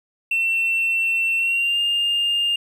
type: tone with pitch glide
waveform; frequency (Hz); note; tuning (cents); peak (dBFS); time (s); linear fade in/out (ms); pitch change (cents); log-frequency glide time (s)
triangle; 2698 to 2813; E7 to F7; +40 to +12; -15; 0.31-2.56; 5; +72; 1.36-1.79
effects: tanh soft clip ceiling -14 dBFS